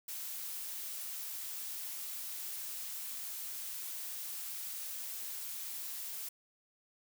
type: noise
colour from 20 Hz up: blue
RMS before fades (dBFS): -42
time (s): 0.08-6.29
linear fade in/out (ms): 5
effects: none